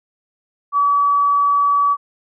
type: tone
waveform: sine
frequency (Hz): 1143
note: D6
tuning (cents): -47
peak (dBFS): -12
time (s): 0.72-1.97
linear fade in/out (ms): 50
effects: none